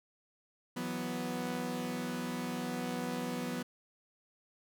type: chord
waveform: sawtooth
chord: E suspended second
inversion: none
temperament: equal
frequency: 164.81 / 185 / 246.9 Hz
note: E3 / F#3 / B3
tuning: 0 / 0 / 0 cents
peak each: -39 / -37 / -33 dBFS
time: 0.76-3.63 s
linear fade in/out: 10 ms
effects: none